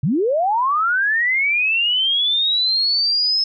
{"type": "linear sweep", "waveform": "sine", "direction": "up", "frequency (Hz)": [116.5, 5220], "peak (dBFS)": -15, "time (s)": [0.03, 3.44], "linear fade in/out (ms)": 5, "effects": []}